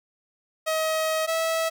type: tone pair in turn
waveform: sawtooth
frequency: 634 / 650.7 Hz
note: D#5 / E5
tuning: +32 / -23 cents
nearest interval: unison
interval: 45 cents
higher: second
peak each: -19 dBFS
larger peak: neither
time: 0.66-1.27 / 1.27-1.7 s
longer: first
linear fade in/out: 20 ms
effects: none